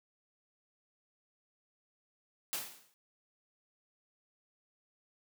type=noise with exponential decay; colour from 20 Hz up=white; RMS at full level=-34 dBFS; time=2.53-2.94 s; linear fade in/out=0 ms; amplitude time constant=87 ms; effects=high-pass 150 Hz 12 dB/octave